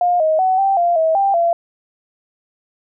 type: tone with pitch steps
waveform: sine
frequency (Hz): 709 / 629 / 750 / 781 / 693 / 643 / 789 / 681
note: F5 / D#5 / F#5 / G5 / F5 / E5 / G5 / F5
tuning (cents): +26 / +19 / +23 / -7 / -14 / -43 / +11 / -44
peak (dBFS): -12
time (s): 0.01-1.53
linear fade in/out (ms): 2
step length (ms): 190
effects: none